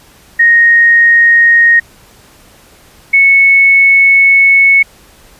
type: tone pair in turn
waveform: sine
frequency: 1864.7 / 2206 Hz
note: A#6 / C#7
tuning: 0 / -9 cents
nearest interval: minor third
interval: 291 cents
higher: second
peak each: -3 dBFS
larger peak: neither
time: 0.39-1.8 / 3.13-4.83 s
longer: second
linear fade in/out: 10 ms
effects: pink hiss -42 dBFS RMS until 5.39 s + resampled to 32000 Hz